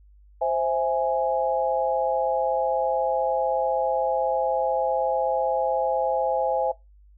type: chord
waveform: sine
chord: C augmented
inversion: none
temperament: equal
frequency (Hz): 523.3 / 659.3 / 830.6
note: C5 / E5 / G#5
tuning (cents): 0 / 0 / 0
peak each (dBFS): -25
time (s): 0.41-6.72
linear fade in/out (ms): 10
effects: noise-tail reverb RT60 0.2 s tail -20 dB re dry + added 50 Hz sine -50 dBFS peak until 7.17 s